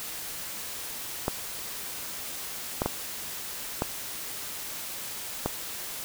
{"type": "clicks", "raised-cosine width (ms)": 1, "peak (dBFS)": -11, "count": 5, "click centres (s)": [1.281, 2.819, 2.86, 3.821, 5.46], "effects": ["white hiss -37 dBFS RMS until 6.04 s"]}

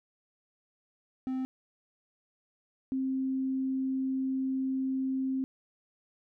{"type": "tone pair in turn", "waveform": ["triangle", "sine"], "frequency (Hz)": [260, 264.1], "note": ["C4", "C4"], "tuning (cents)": [-11, 16], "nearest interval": "unison", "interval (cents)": 27, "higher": "second", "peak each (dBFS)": -28, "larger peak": "neither", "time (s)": [[1.27, 1.45], [2.92, 5.44]], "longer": "second", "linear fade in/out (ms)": 0, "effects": []}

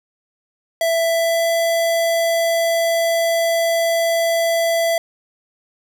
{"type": "tone with pitch glide", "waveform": "square", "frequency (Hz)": [663, 667.6], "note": ["E5", "E5"], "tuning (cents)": [10, 22], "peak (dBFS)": -16, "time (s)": [0.81, 4.98], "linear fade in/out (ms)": 2, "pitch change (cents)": 12, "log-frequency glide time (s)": [1.07, 1.49], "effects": []}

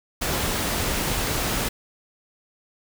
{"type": "noise", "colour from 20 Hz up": "pink", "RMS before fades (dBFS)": -25, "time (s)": [0.21, 1.69], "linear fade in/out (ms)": 10, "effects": []}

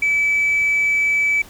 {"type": "tone", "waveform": "sine", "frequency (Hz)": 2301, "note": "D7", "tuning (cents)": -36, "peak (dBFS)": -13, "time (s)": [0.02, 1.42], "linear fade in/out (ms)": 5, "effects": ["tanh soft clip ceiling -12 dBFS", "pink hiss -43 dBFS RMS until 1.49 s"]}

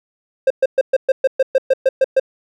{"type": "tone bursts", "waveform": "triangle", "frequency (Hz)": 529, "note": "C5", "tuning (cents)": 19, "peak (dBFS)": -7, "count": 12, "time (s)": [0.47, 2.198], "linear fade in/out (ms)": 5, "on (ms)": 34, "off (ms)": 120, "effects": []}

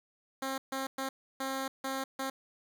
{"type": "tone bursts at uneven times", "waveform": "10% pulse", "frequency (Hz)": 267.3, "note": "C4", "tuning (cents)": 37, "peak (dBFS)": -25, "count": 6, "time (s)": [[0.42, 0.58], [0.72, 0.87], [0.98, 1.09], [1.4, 1.68], [1.84, 2.04], [2.19, 2.3]], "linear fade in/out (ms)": 5, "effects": []}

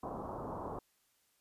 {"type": "low-pass noise", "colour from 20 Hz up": "white", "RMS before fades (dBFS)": -42, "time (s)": [0.03, 0.79], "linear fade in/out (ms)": 2, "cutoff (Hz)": 1100, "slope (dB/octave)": 48, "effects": ["white hiss -74 dBFS RMS until 1.4 s", "resampled to 32000 Hz"]}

